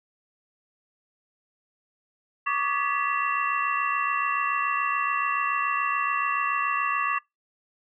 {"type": "tone cluster", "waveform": "sine", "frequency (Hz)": [1130, 1197, 1700, 1964, 2711], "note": ["C#6", "D6", "G#6", "B6", "E7"], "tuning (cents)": [33, 33, 40, -10, 48], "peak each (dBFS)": [-26, -30, -32, -33, -31], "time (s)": [2.46, 7.19], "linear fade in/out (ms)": 10, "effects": ["noise-tail reverb RT60 0.2 s tail -25 dB re dry"]}